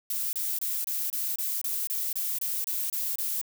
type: noise bursts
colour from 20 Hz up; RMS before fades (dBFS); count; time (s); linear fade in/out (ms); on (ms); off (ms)
violet; -30; 13; 0.1-3.414; 2; 230; 27
effects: none